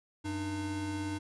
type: tone pair together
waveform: square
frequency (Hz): 95.32 / 302.8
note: G2 / D#4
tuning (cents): -48 / -47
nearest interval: octave + minor sixth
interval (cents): 2001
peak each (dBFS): -39 / -36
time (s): 0.24-1.19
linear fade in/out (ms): 20
effects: resampled to 24000 Hz